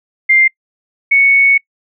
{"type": "tone pair in turn", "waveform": "sine", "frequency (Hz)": [2101, 2218], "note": ["C7", "C#7"], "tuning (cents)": [7, 0], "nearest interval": "minor second", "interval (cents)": 93, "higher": "second", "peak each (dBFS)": -6, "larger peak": "neither", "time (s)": [[0.29, 0.48], [1.11, 1.58]], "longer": "second", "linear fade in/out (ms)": 10, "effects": ["noise-tail reverb RT60 0.1 s tail -26 dB re dry"]}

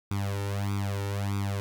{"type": "tone with flanger", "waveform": "sawtooth", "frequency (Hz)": 99.9, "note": "G2", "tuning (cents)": 33, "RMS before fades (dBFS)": -30, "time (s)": [0.11, 1.6], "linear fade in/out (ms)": 0, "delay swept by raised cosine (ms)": [0.83, 2.23], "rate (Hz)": 1.6, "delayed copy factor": 1, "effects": []}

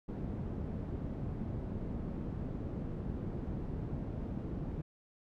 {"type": "low-pass noise", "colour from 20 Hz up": "white", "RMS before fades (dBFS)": -39, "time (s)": [0.08, 4.82], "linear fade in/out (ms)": 10, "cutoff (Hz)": 210, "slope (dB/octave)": 12, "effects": []}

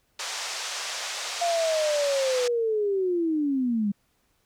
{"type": "band-pass noise", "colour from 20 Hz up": "white", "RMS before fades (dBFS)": -33, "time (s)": [0.19, 2.48], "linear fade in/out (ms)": 5, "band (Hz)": [530, 6900], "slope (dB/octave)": 24}
{"type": "linear sweep", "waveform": "sine", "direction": "down", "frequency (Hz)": [698.5, 196], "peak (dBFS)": -22, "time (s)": [1.41, 3.92], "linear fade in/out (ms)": 10}
{"effects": ["pink hiss -69 dBFS RMS until 4.45 s"]}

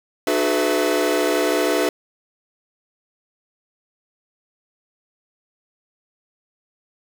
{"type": "tone cluster", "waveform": "45% pulse", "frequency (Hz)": [303, 368.5, 429.2, 502, 661], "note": ["D#4", "F#4", "A4", "B4", "E5"], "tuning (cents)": [-46, -7, -43, 28, 5], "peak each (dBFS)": -24, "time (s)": [0.27, 1.89], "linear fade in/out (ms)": 2, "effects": ["7-bit"]}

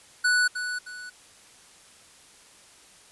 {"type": "tone with echo", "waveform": "square", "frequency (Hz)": 1480, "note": "F#6", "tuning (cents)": 0, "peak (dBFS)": -20, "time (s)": [0.24, 0.48], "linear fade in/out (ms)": 10, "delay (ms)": 310, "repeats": 2, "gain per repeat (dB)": -9, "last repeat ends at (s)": 1.1, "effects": ["white hiss -53 dBFS RMS until 3.11 s", "resampled to 24000 Hz"]}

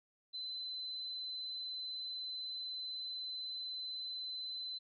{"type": "tone", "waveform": "sine", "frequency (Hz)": 4041, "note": "B7", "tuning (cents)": 39, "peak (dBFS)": -40, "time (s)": [0.33, 4.79], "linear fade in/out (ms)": 20, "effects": []}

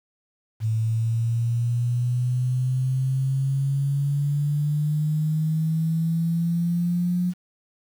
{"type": "exponential sweep", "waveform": "sine", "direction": "up", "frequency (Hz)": [110, 180], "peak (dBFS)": -20, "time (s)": [0.6, 7.34], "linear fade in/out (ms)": 50, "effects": ["8-bit"]}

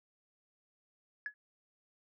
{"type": "tone with exponential decay", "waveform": "sine", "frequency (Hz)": 1695, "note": "G#6", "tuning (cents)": 35, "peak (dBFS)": -31, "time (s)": [1.26, 1.34], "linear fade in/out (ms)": 1, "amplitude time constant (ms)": 17, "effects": ["tanh soft clip ceiling -29 dBFS"]}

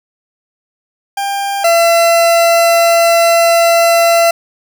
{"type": "tone pair in turn", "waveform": "40% pulse", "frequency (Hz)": [797, 675.2], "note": ["G5", "E5"], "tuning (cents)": [28, 41], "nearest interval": "minor third", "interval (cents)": 287, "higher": "first", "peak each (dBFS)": [-14, -6], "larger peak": "second", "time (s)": [[1.17, 1.64], [1.64, 4.31]], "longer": "second", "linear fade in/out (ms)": 5, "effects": []}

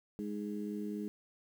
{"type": "harmonic tone", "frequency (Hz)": 103.83, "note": "G#2", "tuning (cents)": 0, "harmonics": [2, 3, 4], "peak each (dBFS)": [-38, -42, -44], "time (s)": [0.19, 1.08], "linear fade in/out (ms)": 0, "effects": ["10-bit"]}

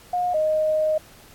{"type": "tone pair in turn", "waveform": "sine", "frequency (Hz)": [717, 620.8], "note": ["F5", "D#5"], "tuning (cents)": [45, -4], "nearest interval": "major second", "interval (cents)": 249, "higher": "first", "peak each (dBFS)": [-20, -18], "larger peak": "second", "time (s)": [[0.13, 0.34], [0.34, 0.98]], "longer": "second", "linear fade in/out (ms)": 5, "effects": ["pink hiss -49 dBFS RMS until 1.34 s", "AAC 64 kbps"]}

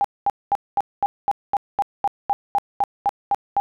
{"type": "tone bursts", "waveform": "sine", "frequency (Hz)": 806, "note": "G5", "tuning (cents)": 48, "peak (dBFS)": -15, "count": 15, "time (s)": [0.01, 3.6], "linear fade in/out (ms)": 0, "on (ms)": 34, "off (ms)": 220, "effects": []}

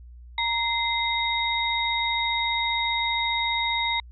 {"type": "tone cluster", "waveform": "sine", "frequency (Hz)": [933, 2079, 3747], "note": ["A#5", "C7", "A#7"], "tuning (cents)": [1, -12, 8], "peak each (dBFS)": -27, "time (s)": [0.38, 4], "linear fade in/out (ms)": 2, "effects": ["added 60 Hz sine -42 dBFS peak until 4.11 s"]}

